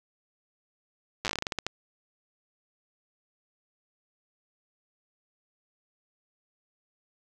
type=slowing click train; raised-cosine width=0.2 ms; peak=-12 dBFS; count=14; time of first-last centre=1.25-1.666 s; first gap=8 ms; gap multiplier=1.21; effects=none